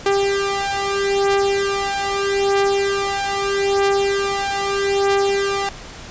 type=beating tone pair; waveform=sawtooth; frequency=396.3 / 397.09 Hz; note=G4 / G4; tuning=+19 / +22 cents; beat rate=0.79 Hz; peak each=-16 dBFS; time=0.06-5.69 s; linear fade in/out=2 ms; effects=pink hiss -36 dBFS RMS until 6.1 s + resampled to 16000 Hz